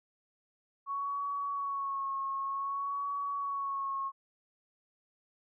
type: tone with vibrato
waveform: sine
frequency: 1108.7 Hz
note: C#6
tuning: in tune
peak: -32 dBFS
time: 0.86-4.12 s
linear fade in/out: 50 ms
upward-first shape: sine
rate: 0.54 Hz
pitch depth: 32 cents each way
effects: none